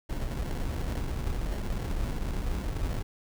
brown noise with sample-and-hold, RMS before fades -31 dBFS, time 0.09-3.03 s, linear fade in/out 10 ms, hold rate 1225 Hz, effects none

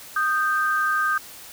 sine tone pair together, 1235.8 / 1568 Hz, D#6 / G6, -12 / 0 cents, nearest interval major third, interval 412 cents, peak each -22 dBFS, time 0.16-1.18 s, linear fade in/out 5 ms, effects white hiss -42 dBFS RMS until 1.52 s

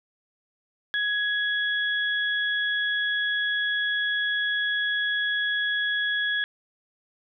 sine tone pair together, 1670 / 3355 Hz, G#6 / G#7, +9 / +17 cents, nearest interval octave, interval 1208 cents, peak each -24 / -29 dBFS, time 0.94-6.44 s, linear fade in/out 0 ms, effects none

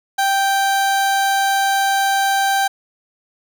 30% pulse tone, 784 Hz, G5, in tune, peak -12 dBFS, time 0.18-2.68 s, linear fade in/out 10 ms, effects none

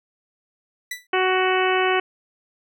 sawtooth tone with exponential decay, 1975.5 Hz, B6, in tune, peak -21 dBFS, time 0.91-1.07 s, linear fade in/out 5 ms, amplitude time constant 33 ms
harmonic tone, 372.5 Hz, F#4, 12 cents sharp, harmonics 1 / 2 / 3 / 4 / 5 / 6 / 7 / 8, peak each -21 / -24 / -26 / -27 / -28 / -29 / -29 / -30 dBFS, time 1.13-2 s, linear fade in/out 5 ms
effects none

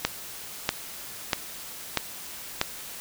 click train, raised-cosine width 0.2 ms, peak -4 dBFS, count 5, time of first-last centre 0.05-2.614 s, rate 1.56 Hz, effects white hiss -40 dBFS RMS until 3 s

